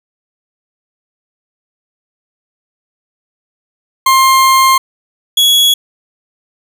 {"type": "tone pair in turn", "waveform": "40% pulse", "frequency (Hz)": [1059, 3353], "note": ["C6", "G#7"], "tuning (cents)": [21, 16], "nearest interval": "octave + minor sixth", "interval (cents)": 1995, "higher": "second", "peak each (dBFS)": -5, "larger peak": "neither", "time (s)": [[4.06, 4.78], [5.37, 5.74]], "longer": "first", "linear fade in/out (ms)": 5, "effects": []}